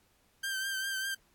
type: tone with vibrato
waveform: sawtooth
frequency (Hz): 1568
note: G6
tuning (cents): 0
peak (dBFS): -29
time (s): 0.43-1.15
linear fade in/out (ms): 10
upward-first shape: triangle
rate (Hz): 5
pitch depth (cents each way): 40
effects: pink hiss -69 dBFS RMS until 1.34 s + AAC 64 kbps